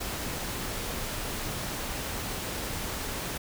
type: noise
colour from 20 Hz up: pink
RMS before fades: -34 dBFS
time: 0-3.38 s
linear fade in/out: 10 ms
effects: none